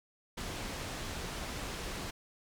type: low-pass noise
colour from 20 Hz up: pink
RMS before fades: -40 dBFS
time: 0.37-2.11 s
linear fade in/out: 10 ms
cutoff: 8100 Hz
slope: 12 dB/octave
effects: none